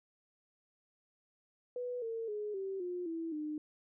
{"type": "tone with pitch steps", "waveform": "sine", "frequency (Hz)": [492.8, 454.5, 419.2, 386.6, 356.6, 328.9, 303.4], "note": ["B4", "A#4", "G#4", "G4", "F4", "E4", "D#4"], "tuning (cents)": [-4, -44, 16, -24, 36, -4, -44], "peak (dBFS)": -36, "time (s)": [1.76, 3.58], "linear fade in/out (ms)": 2, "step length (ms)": 260, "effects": []}